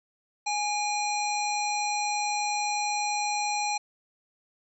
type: harmonic tone with a mistuned harmonic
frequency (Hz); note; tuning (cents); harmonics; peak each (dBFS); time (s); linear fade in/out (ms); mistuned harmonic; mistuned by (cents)
830.6; G#5; 0; 1 / 3 / 5 / 7 / 9; -28 / -33 / -35 / -36 / -38; 0.46-3.78; 10; 3; -48
effects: none